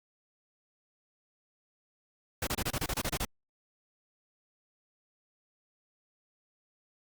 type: noise bursts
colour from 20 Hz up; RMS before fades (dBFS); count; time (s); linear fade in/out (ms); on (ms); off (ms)
pink; -32; 11; 2.42-3.251; 5; 51; 27
effects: Opus 48 kbps